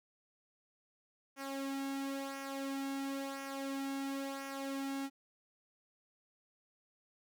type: tone with flanger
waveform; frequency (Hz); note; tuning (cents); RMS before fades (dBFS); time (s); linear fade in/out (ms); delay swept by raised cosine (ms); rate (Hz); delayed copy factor
sawtooth; 273.5; C#4; -23; -40; 1.36-5.1; 50; 0.24 to 2.04; 0.97; -0.6
effects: none

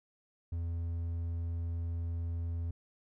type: tone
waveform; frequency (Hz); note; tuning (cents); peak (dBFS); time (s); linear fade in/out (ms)
triangle; 84.3; E2; +39; -31; 0.52-2.71; 5
effects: none

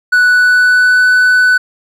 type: tone with pitch glide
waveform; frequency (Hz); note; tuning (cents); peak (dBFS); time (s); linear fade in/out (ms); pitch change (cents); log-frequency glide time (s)
triangle; 1480 to 1496.3; F#6 to F#6; 0 to +19; -4; 0.12-1.58; 10; +19; 0.25-1.06
effects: none

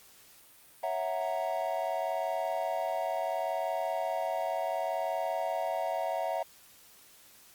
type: chord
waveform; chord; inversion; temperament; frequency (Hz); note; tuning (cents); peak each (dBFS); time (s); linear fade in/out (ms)
triangle; F# dominant seventh; second; equal; 554.4 / 659.3 / 740 / 932.3; C#5 / E5 / F#5 / A#5; 0 / 0 / 0 / 0; -36 / -31 / -33 / -36; 0.83-6.43; 5
effects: white hiss -57 dBFS RMS until 7.54 s + Opus 48 kbps

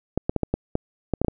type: clicks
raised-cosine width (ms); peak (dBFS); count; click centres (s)
2; -8; 10; 0.176 / 0.295 / 0.363 / 0.433 / 0.54 / 0.754 / 1.137 / 1.216 / 1.247 / 1.283
effects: none

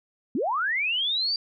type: linear sweep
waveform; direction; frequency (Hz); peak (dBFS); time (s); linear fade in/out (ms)
sine; up; 202 to 4754; -23; 0.35-1.36; 2
effects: none

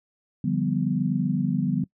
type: chord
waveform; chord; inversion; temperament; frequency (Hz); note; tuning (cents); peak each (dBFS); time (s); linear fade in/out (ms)
sine; G dominant seventh; second; equal with one note detuned; 146.83 / 174.61 / 195.43 / 246.9; D3 / F3 / G3 / B3; 0 / 0 / -5 / 0; -27; 0.44-1.84; 5
effects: noise-tail reverb RT60 0.1 s tail -22 dB re dry

